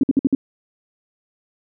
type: tone bursts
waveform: sine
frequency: 271.2 Hz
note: C#4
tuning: 38 cents flat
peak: -11 dBFS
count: 5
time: 0.01-0.35 s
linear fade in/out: 2 ms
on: 24 ms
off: 55 ms
effects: none